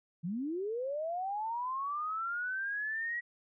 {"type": "linear sweep", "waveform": "sine", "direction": "up", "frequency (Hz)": [155.56, 1929], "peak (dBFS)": -33, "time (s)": [0.23, 3.21], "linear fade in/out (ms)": 20, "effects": []}